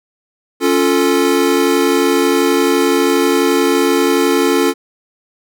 square chord, Db augmented, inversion none, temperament equal, 277.2 / 349.2 / 440 Hz, Db4 / F4 / A4, 0 / 0 / 0 cents, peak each -16 dBFS, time 0.6-4.74 s, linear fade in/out 50 ms, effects none

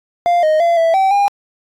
triangle tone with pitch steps, 697 / 621 / 682 / 660 / 770 / 807 Hz, F5 / D#5 / F5 / E5 / G5 / G#5, -4 / -3 / -41 / +2 / -31 / -50 cents, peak -8 dBFS, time 0.26-1.28 s, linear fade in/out 0 ms, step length 170 ms, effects AAC 64 kbps

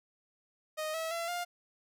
sawtooth tone with pitch steps, 621 / 647.4 / 674.9 / 703.5 Hz, D#5 / E5 / E5 / F5, -3 / -31 / +41 / +12 cents, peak -30 dBFS, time 0.77-1.45 s, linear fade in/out 20 ms, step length 170 ms, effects none

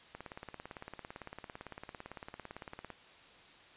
click train, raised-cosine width 0.5 ms, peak -29 dBFS, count 50, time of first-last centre 0.15-2.903 s, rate 17.8 Hz, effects white hiss -58 dBFS RMS until 3.76 s + resampled to 8000 Hz

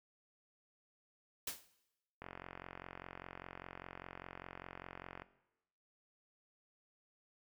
white noise with exponential decay, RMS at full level -37 dBFS, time 1.47-1.67 s, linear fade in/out 5 ms, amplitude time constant 42 ms
click train, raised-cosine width 0.5 ms, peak -31 dBFS, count 136, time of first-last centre 2.22-5.22 s, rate 45 Hz
effects noise-tail reverb RT60 0.9 s tail -17 dB re dry

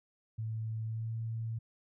sine tone with pitch glide, 110.9 to 113.16 Hz, A2 to A2, +14 to +49 cents, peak -34 dBFS, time 0.38-1.59 s, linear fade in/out 10 ms, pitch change +35 cents, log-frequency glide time 0.84-1.1 s, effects none

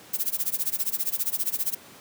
violet noise with tremolo, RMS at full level -24 dBFS, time 0.13-1.75 s, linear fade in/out 10 ms, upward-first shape sine, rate 15 Hz, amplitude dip 95%, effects pink hiss -48 dBFS RMS until 2 s + high-pass 150 Hz 12 dB/octave

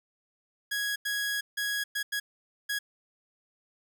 sawtooth tone bursts at uneven times, 1661.2 Hz, G#6, in tune, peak -25 dBFS, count 6, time 0.71-0.96 / 1.05-1.41 / 1.57-1.84 / 1.95-2.03 / 2.12-2.2 / 2.69-2.79 s, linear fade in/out 10 ms, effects none

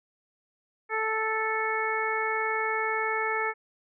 harmonic tone, 439.5 Hz, A4, 2 cents flat, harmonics 1 / 2 / 3 / 4 / 5, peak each -32 / -32 / -32 / -32 / -32 dBFS, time 0.89-3.54 s, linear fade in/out 50 ms, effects none

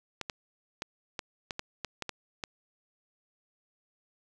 clicks, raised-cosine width 0.2 ms, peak -17 dBFS, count 10, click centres 0.213 / 0.298 / 0.821 / 1.192 / 1.508 / 1.594 / 1.847 / 2.023 / 2.093 / 2.438 s, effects none

